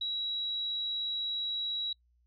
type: tone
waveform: sine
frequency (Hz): 3881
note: B7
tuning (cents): -31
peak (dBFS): -31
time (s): 0.01-1.93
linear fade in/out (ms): 5
effects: noise-tail reverb RT60 0.1 s tail -24 dB re dry + added 60 Hz sine -66 dBFS peak until 2.26 s